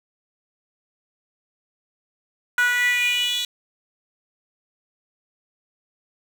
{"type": "tone with high-pass filter sweep", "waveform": "10% pulse", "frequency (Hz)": 488.7, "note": "B4", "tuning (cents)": -18, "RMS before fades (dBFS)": -21, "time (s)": [2.58, 3.45], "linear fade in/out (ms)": 2, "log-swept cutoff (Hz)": [1400, 3800], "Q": 6.2, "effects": []}